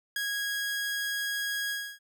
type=tone with ADSR envelope; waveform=sawtooth; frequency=1649 Hz; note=G#6; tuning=13 cents flat; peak=-24 dBFS; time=0.16-1.99 s; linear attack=3 ms; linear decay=13 ms; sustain=-2 dB; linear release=290 ms; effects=none